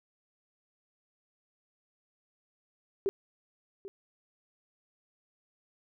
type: tone with echo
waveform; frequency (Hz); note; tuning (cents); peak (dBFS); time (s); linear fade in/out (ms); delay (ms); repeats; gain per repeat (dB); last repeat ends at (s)
sine; 392; G4; 0; -25; 3.06-3.09; 0; 790; 1; -15; 3.88
effects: none